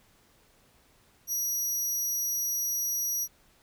25% pulse tone, 5790 Hz, F#8, 38 cents flat, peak -23 dBFS, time 1.27-3.28 s, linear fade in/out 50 ms, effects pink hiss -63 dBFS RMS until 3.62 s

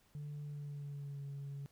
sine tone with pitch glide, 146.83 to 140.2 Hz, D3 to C#3, 0 to +20 cents, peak -40 dBFS, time 0.15-1.66 s, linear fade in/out 0 ms, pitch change -80 cents, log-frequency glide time 0.42-1.25 s, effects tanh soft clip ceiling -40 dBFS + pink hiss -71 dBFS RMS until 1.71 s

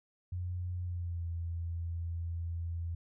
sine tone with pitch glide, 89.4 to 84.38 Hz, F2 to E2, +41 to +41 cents, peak -34 dBFS, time 0.32-2.95 s, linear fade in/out 5 ms, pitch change -100 cents, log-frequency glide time 0.81-1.27 s, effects none

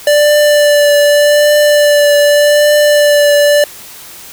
square tone with vibrato, 587.3 Hz, D5, in tune, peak -6 dBFS, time 0.07-3.64 s, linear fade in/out 2 ms, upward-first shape triangle, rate 0.84 Hz, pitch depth 18 cents each way, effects white hiss -32 dBFS RMS until 4.32 s

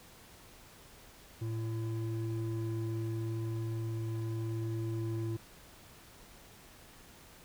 triangle tone pair together, 112.6 / 337.4 Hz, A2 / E4, +40 / +40 cents, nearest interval octave + perfect fifth, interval 1900 cents, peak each -32 / -38 dBFS, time 1.41-5.37 s, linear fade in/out 10 ms, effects pink hiss -56 dBFS RMS until 7.44 s

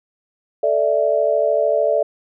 sine chord, A suspended fourth, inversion none, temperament just, 440 / 586.7 / 660 Hz, A4 / D5 / E5, 0 / -2 / +2 cents, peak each -21 / -17 / -19 dBFS, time 0.63-2.03 s, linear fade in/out 5 ms, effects none

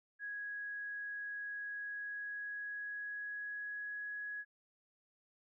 sine tone with pitch glide, 1661.2 to 1674.7 Hz, G#6 to G#6, 0 to +14 cents, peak -40 dBFS, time 0.19-4.45 s, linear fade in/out 50 ms, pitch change +14 cents, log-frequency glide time 1.74-4.12 s, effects none

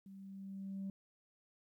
sine tone with level ramp, 194.4 Hz, G3, 14 cents flat, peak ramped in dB -51 to -37 dBFS, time 0.06-0.9 s, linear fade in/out 2 ms, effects tanh soft clip ceiling -37 dBFS + 13-bit

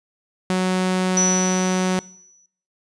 sawtooth tone, 185 Hz, F#3, in tune, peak -14 dBFS, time 0.5-1.99 s, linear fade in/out 0 ms
sine tone with exponential decay, 5920 Hz, F#8, in tune, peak -15 dBFS, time 1.17-2.46 s, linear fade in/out 2 ms, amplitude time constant 280 ms
effects noise-tail reverb RT60 0.7 s tail -24 dB re dry + resampled to 22050 Hz

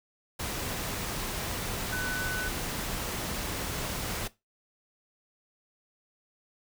sine tone in noise, 1500 Hz, F#6, 23 cents sharp, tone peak -31 dBFS, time 1.92-2.49 s, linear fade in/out 10 ms, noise pink, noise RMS -34 dBFS, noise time 0.39-4.28 s, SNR 0 dB, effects noise-tail reverb RT60 0.2 s tail -17 dB re dry

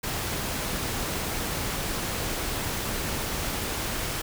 pink noise, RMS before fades -30 dBFS, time 0.03-4.22 s, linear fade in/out 10 ms, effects none

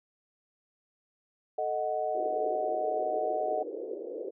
sine chord, D# diminished, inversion second, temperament equal, 440 / 622.3 / 740 Hz, A4 / D#5 / F#5, 0 / 0 / 0 cents, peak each -36 / -31 / -32 dBFS, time 1.58-3.63 s, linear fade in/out 5 ms
white band-pass noise, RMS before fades -38 dBFS, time 2.14-4.31 s, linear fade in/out 20 ms, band 340 to 500 Hz, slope 48 dB/octave
effects none

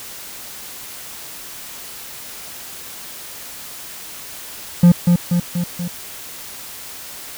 triangle tone with echo, 174.61 Hz, F3, in tune, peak -3 dBFS, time 4.83-4.92 s, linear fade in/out 5 ms, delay 240 ms, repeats 4, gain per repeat -4 dB, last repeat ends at 5.88 s, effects white hiss -34 dBFS RMS until 7.37 s

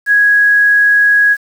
sine tone with quantisation, 1661.2 Hz, G#6, in tune, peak -6 dBFS, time 0.06-1.37 s, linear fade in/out 50 ms, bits 6, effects none

